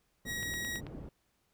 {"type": "tone", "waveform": "sawtooth", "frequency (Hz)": 1903, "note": "A#6", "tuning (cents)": 35, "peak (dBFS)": -32, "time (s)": [0.25, 0.81], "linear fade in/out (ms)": 50}
{"type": "low-pass noise", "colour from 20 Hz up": "white", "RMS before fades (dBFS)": -45, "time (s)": [0.25, 1.09], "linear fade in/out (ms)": 2, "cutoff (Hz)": 270, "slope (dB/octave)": 12}
{"type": "click train", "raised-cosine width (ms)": 0.3, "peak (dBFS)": -31, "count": 5, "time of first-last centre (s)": [0.43, 0.867], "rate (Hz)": 9.15}
{"effects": ["pink hiss -75 dBFS RMS until 1.53 s"]}